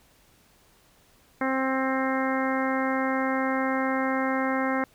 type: harmonic tone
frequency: 264.3 Hz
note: C4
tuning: 18 cents sharp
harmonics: 1 / 2 / 3 / 4 / 5 / 6 / 7 / 8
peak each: -27 / -30 / -32 / -33 / -34 / -35 / -35 / -36 dBFS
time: 1.41-4.84 s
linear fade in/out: 2 ms
effects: pink hiss -60 dBFS RMS until 4.94 s